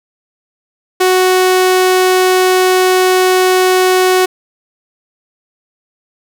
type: tone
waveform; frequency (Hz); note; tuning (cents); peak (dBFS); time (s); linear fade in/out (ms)
sawtooth; 370; F#4; 0; -4; 1-4.26; 10
effects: none